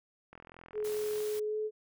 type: click train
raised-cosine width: 0.5 ms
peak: -35 dBFS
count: 38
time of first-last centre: 0.33-1.205 s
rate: 42.3 Hz
type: tone with pitch glide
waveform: sine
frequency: 424.3 to 429.7 Hz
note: G#4 to A4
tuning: +37 to -41 cents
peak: -31 dBFS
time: 0.73-1.71 s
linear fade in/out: 50 ms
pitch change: +22 cents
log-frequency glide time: 1.45-1.58 s
type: noise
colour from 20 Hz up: white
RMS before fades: -46 dBFS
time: 0.84-1.4 s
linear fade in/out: 10 ms
effects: none